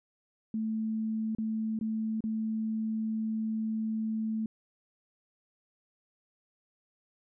sine tone with dropouts, 220 Hz, A3, in tune, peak -29 dBFS, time 0.54-4.46 s, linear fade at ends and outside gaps 2 ms, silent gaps 1.35-1.384 / 1.79-1.811 / 2.206-2.239 s, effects none

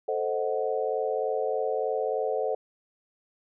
sine chord, A diminished seventh, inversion none, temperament equal, 440 / 523.3 / 622.3 / 740 Hz, A4 / C5 / Eb5 / Gb5, 0 / 0 / 0 / 0 cents, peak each -29 / -30 / -33 / -33 dBFS, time 0.08-2.55 s, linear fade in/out 5 ms, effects none

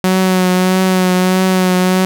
sawtooth tone with vibrato, 185 Hz, F#3, in tune, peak -6 dBFS, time 0.04-2.05 s, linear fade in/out 0 ms, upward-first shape triangle, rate 1.6 Hz, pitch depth 28 cents each way, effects none

